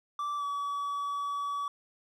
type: tone with pitch glide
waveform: triangle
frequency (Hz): 1166 to 1140.7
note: D6 to C#6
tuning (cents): -13 to +49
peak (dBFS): -29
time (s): 0.19-1.68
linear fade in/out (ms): 2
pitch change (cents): -38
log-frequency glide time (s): 0.37-0.44
effects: none